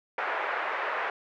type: band-pass noise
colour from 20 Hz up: white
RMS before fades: -31 dBFS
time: 0.18-1.1 s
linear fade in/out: 2 ms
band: 470 to 1900 Hz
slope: 24 dB/octave
effects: none